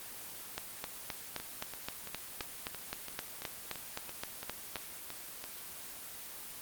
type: two click trains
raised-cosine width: 0.2 ms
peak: -24 / -18 dBFS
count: 13 / 17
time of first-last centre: 1.4-5.44 / 0.58-4.758 s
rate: 2.97 / 3.83 Hz
effects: white hiss -46 dBFS RMS until 6.61 s + Opus 24 kbps